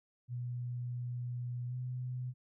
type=tone with pitch glide; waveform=sine; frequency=122.4 to 125.77 Hz; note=B2 to B2; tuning=-15 to +32 cents; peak=-36 dBFS; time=0.28-2.34 s; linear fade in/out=50 ms; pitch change=+47 cents; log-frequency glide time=1.68-1.74 s; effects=none